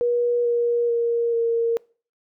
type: tone with pitch steps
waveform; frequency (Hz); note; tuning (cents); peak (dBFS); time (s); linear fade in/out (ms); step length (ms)
sine; 480.8 / 474.7 / 468.7 / 462.8; B4 / A#4 / A#4 / A#4; -46 / +31 / +9 / -13; -18; 0.01-1.77; 0; 440
effects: noise-tail reverb RT60 0.4 s tail -24 dB re dry